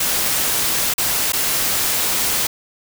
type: noise with dropouts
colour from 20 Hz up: white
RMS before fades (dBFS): -19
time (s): 0-2.47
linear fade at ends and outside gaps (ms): 5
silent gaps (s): 0.939-0.98 / 1.322-1.332
effects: none